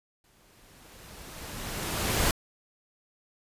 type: noise with exponential growth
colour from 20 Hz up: pink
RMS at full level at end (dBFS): -24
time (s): 0.24-2.31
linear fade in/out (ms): 2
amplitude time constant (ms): 450
effects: resampled to 32000 Hz